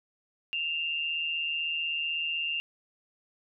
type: tone pair together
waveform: sine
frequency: 2631 / 2787 Hz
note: E7 / F7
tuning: -4 / -4 cents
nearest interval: minor second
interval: 100 cents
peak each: -37 / -29 dBFS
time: 0.53-2.6 s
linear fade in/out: 0 ms
effects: none